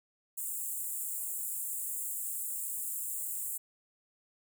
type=high-pass noise; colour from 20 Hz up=pink; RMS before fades=-37 dBFS; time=0.37-3.58 s; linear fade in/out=10 ms; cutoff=7300 Hz; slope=96 dB/octave; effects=none